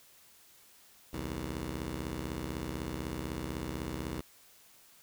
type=beating tone pair; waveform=10% pulse; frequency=64 / 80 Hz; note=C2 / D#2; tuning=-38 / +49 cents; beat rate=16 Hz; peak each=-31 dBFS; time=1.13-4.21 s; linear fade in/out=5 ms; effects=white hiss -60 dBFS RMS until 5.02 s